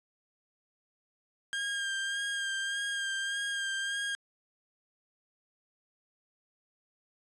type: tone with vibrato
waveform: 30% pulse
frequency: 1606 Hz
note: G6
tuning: 41 cents sharp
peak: -29 dBFS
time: 1.53-4.15 s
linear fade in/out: 0 ms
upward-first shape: sine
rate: 1.7 Hz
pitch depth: 25 cents each way
effects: resampled to 22050 Hz